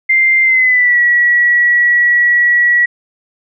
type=tone with pitch glide; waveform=sine; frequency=2093 to 1930.4 Hz; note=C7 to B6; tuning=0 to -40 cents; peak=-7 dBFS; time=0.09-2.86 s; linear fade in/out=10 ms; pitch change=-140 cents; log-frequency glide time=0.43-0.99 s; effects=none